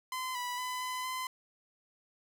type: tone with pitch steps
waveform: sawtooth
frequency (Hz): 1026 / 984 / 1005 / 1011 / 1025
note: C6 / B5 / B5 / B5 / C6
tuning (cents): -34 / -7 / +30 / +40 / -36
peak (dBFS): -31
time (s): 0.12-1.27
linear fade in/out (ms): 2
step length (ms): 230
effects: none